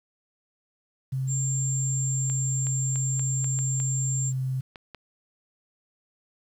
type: tone with pitch glide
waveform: sine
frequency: 132.1 to 130.58 Hz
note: C3 to C3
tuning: +17 to -3 cents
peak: -25 dBFS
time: 1.12-4.61 s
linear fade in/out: 10 ms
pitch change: -20 cents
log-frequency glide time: 1.35-2.48 s
type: tone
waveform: sine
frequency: 7360 Hz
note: A#8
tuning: 23 cents flat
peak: -28 dBFS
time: 1.27-4.33 s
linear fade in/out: 50 ms
type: clicks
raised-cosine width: 0.3 ms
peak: -25 dBFS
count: 9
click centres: 2.299 / 2.669 / 2.958 / 3.195 / 3.444 / 3.589 / 3.801 / 4.758 / 4.947 s
effects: 9-bit